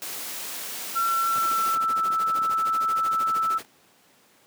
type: noise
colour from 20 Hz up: white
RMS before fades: -34 dBFS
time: 0.02-1.75 s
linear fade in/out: 0 ms
type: tone with pitch glide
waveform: sine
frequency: 1353 to 1318.3 Hz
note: E6 to E6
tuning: +45 to 0 cents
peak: -21 dBFS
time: 0.95-3.59 s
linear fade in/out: 20 ms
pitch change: -45 cents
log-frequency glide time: 1.09-2.07 s
type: noise with tremolo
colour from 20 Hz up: pink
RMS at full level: -36 dBFS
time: 1.35-3.65 s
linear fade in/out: 0 ms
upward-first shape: sine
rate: 13 Hz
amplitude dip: 95%
type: clicks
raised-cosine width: 3 ms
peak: -30 dBFS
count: 8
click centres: 1.382 / 1.772 / 1.841 / 1.991 / 2.104 / 2.387 / 2.418 / 2.496 s
effects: pink hiss -58 dBFS RMS until 4.46 s + high-pass 200 Hz 12 dB/octave